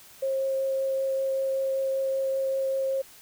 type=tone with vibrato; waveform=sine; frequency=536 Hz; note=C5; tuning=42 cents sharp; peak=-24 dBFS; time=0.22-3.02 s; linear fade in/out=10 ms; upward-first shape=triangle; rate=5.2 Hz; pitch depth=8 cents each way; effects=white hiss -51 dBFS RMS until 3.21 s